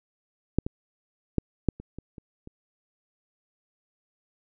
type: clicks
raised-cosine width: 3 ms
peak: -8 / -17 / -9 / -8 / -27 / -25 / -29 / -29 dBFS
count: 8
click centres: 0.586 / 0.665 / 1.383 / 1.687 / 1.8 / 1.986 / 2.182 / 2.474 s
effects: none